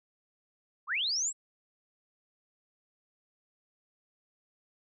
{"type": "linear sweep", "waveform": "sine", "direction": "up", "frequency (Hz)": [967, 7900], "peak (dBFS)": -28, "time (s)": [0.87, 1.33], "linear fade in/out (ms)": 50, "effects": []}